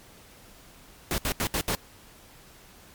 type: noise bursts at uneven times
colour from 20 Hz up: pink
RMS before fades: -27 dBFS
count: 5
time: 1.11-1.18 / 1.25-1.32 / 1.4-1.47 / 1.54-1.61 / 1.68-1.75 s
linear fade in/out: 0 ms
effects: pink hiss -52 dBFS RMS until 2.94 s + MP3 96 kbps